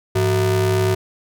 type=ring-modulated tone; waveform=square; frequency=136.7 Hz; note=C#3; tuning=24 cents flat; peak=-13 dBFS; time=0.15-0.95 s; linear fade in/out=10 ms; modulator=239 Hz; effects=none